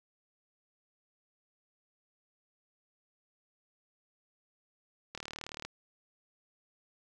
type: click train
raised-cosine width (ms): 0.2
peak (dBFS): -23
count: 20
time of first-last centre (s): 5.15-5.65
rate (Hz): 38
effects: none